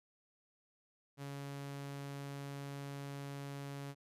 sawtooth tone, 140.4 Hz, C#3, 22 cents sharp, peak -39 dBFS, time 1.17-3.95 s, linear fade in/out 50 ms, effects resampled to 32000 Hz

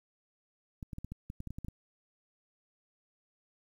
clicks, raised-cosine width 5 ms, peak -28 dBFS, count 12, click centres 0.828 / 0.932 / 0.984 / 1.046 / 1.12 / 1.301 / 1.404 / 1.473 / 1.506 / 1.585 / 1.647 / 1.684 s, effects 10-bit

